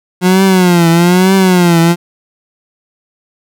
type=tone with vibrato; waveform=30% pulse; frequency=179 Hz; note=F3; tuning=43 cents sharp; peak=-3 dBFS; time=0.21-1.96 s; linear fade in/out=50 ms; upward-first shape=triangle; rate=1.1 Hz; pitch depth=140 cents each way; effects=none